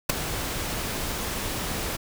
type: noise with ADSR envelope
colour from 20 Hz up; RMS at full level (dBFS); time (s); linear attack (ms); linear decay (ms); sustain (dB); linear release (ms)
pink; -17; 0.09-1.97; 9; 8; -13; 16
effects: none